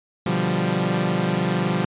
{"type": "chord", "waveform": "sawtooth", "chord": "G dominant seventh", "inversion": "first", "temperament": "equal", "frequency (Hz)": [123.47, 146.83, 174.61, 196], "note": ["B2", "D3", "F3", "G3"], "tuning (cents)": [0, 0, 0, 0], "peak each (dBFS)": [-25, -24, -19, -21], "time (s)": [0.26, 1.85], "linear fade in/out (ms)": 5, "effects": ["resampled to 8000 Hz"]}